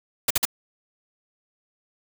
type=noise bursts; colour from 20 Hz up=white; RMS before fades=-20 dBFS; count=3; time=0.28-0.453 s; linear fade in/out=5 ms; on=25 ms; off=49 ms; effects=none